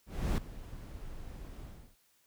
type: noise with ADSR envelope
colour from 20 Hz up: brown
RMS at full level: -27 dBFS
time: 0.06-1.96 s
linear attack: 320 ms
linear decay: 3 ms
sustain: -18 dB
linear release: 330 ms
effects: white hiss -70 dBFS RMS until 2.26 s